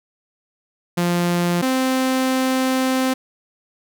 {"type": "tone pair in turn", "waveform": "sawtooth", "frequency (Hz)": [174.4, 260.3], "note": ["F3", "C4"], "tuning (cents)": [-2, -9], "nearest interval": "perfect fifth", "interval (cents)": 693, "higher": "second", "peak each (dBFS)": -13, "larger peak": "neither", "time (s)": [[0.97, 1.62], [1.62, 3.14]], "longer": "second", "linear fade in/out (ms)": 10, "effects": []}